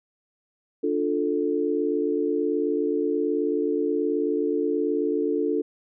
sine chord, D minor, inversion none, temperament just, 293.7 / 352.4 / 440.5 Hz, D4 / F4 / A4, 0 / +16 / +2 cents, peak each -26 / -27 / -25 dBFS, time 0.83-5.62 s, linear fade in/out 10 ms, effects none

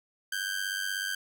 sawtooth ring-modulated tone, 1568 Hz, G6, in tune, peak -24 dBFS, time 0.32-1.15 s, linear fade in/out 5 ms, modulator 48.2 Hz, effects none

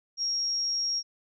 sine tone, 5588 Hz, F8, in tune, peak -26 dBFS, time 0.17-1.03 s, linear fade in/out 50 ms, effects none

